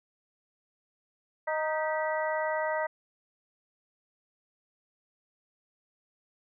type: harmonic tone with a mistuned harmonic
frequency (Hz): 311.1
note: D#4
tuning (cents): 0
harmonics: 2 / 3 / 4 / 5 / 6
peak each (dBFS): -30 / -33 / -39 / -39 / -36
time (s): 1.47-2.87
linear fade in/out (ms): 10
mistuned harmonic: 6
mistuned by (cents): +73
effects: none